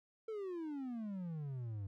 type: exponential sweep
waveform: triangle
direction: down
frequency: 453.4 to 95.5 Hz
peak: -38 dBFS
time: 0.28-1.87 s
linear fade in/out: 5 ms
effects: none